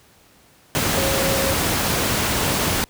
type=tone in noise; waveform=sine; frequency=542 Hz; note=C#5; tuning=39 cents flat; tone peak=-23 dBFS; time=0.97-1.53 s; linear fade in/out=0 ms; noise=pink; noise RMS=-20 dBFS; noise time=0.75-2.84 s; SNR=-6 dB; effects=pink hiss -53 dBFS RMS until 2.89 s + high-pass 60 Hz 12 dB/octave